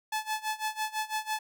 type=tone with tremolo; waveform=sawtooth; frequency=865 Hz; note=A5; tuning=30 cents flat; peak=-24 dBFS; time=0.12-1.39 s; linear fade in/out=5 ms; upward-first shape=sine; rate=6 Hz; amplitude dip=90%; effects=none